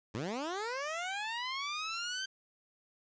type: linear sweep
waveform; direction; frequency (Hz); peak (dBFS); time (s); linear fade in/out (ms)
15% pulse; up; 94.5 to 1568; -29; 0.14-2.26; 10
effects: resampled to 16000 Hz + 10-bit